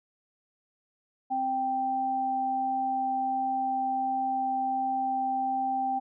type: tone pair together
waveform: sine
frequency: 261.8 / 784 Hz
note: C4 / G5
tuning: +1 / 0 cents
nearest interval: octave + perfect fifth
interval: 1899 cents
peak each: -36 / -26 dBFS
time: 1.3-6 s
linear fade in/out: 20 ms
effects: none